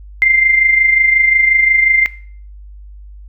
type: tone with amplitude modulation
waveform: sine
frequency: 2093 Hz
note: C7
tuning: in tune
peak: -5 dBFS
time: 0.22-2.06 s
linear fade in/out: 0 ms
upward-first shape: sine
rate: 25.6 Hz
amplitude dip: 55%
effects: noise-tail reverb RT60 0.5 s tail -19 dB re dry + added 50 Hz sine -32 dBFS peak until 3.28 s